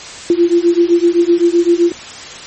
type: beating tone pair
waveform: sine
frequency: 340 / 347.8 Hz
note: F4 / F4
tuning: -46 / -7 cents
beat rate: 7.8 Hz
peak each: -11 dBFS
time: 0.3-1.92 s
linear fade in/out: 2 ms
effects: white hiss -30 dBFS RMS until 2.46 s + MP3 32 kbps